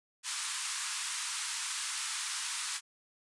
white band-pass noise, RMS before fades -37 dBFS, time 0.23-2.81 s, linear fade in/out 50 ms, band 950 to 10000 Hz, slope 48 dB/octave, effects resampled to 24000 Hz

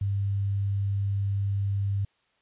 sine tone with quantisation, 99.4 Hz, G2, 25 cents sharp, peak -24 dBFS, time 0.01-2.05 s, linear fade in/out 5 ms, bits 9, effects white hiss -69 dBFS RMS until 2.41 s + resampled to 8000 Hz

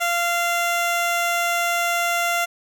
15% pulse tone, 691 Hz, F5, 19 cents flat, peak -13 dBFS, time 0-2.46 s, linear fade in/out 20 ms, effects none

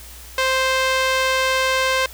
sawtooth tone with band-pass filter, 523.3 Hz, C5, in tune, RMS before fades -19 dBFS, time 0.38-2.06 s, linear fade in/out 2 ms, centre 2400 Hz, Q 0.58, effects added 60 Hz sine -40 dBFS peak until 2.13 s + white hiss -41 dBFS RMS until 2.13 s

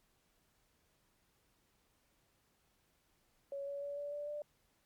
sine tone with pitch steps, 558 / 564.5 / 571 / 577.7 / 584.4 / 591.2 Hz, C#5 / C#5 / D5 / D5 / D5 / D5, +11 / +31 / -49 / -29 / -9 / +11 cents, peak -39 dBFS, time 3.52-4.42 s, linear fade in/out 2 ms, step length 150 ms, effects pink hiss -75 dBFS RMS until 4.85 s + MP3 96 kbps

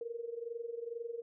sine tone with amplitude modulation, 467.1 Hz, A#4, 3 cents sharp, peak -35 dBFS, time 0.01-1.22 s, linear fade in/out 2 ms, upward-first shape sine, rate 22.2 Hz, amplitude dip 80%, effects none

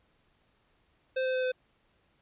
square tone with pitch steps, 520 / 516.4 / 512.8 / 509.3 Hz, C5 / C5 / C5 / C5, -11 / -23 / -35 / -47 cents, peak -28 dBFS, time 1.16-1.52 s, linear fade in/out 10 ms, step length 90 ms, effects pink hiss -70 dBFS RMS until 2.21 s + resampled to 8000 Hz

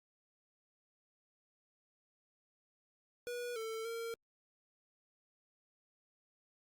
square tone with pitch steps, 485.3 / 445.9 / 460.1 Hz, B4 / A4 / A#4, -30 / +23 / -23 cents, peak -40 dBFS, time 3.27-4.14 s, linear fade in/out 0 ms, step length 290 ms, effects Opus 48 kbps

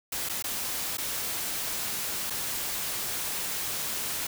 white noise with dropouts, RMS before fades -32 dBFS, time 0.12-4.27 s, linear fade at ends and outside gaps 5 ms, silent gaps 0.289-0.295 / 0.425-0.44 / 0.972-0.981 / 2.3-2.304 s, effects none

